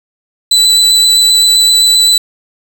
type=tone with vibrato; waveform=35% pulse; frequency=3983 Hz; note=B7; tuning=14 cents sharp; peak=-4 dBFS; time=0.51-2.18 s; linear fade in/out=5 ms; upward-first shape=sine; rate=7.7 Hz; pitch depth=10 cents each way; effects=none